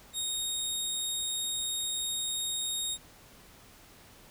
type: tone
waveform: 20% pulse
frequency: 3729 Hz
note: A#7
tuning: in tune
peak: -25 dBFS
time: 0.13-2.98 s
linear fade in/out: 50 ms
effects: pink hiss -55 dBFS RMS until 4.3 s